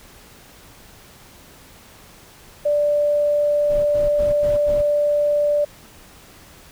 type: tone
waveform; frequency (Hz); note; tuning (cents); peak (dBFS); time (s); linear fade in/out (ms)
sine; 587.3; D5; 0; -15; 2.65-5.65; 10
type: noise bursts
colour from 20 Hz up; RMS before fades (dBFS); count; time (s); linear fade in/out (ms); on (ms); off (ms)
brown; -29; 5; 3.69-4.822; 20; 160; 83
effects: pink hiss -46 dBFS RMS until 6.71 s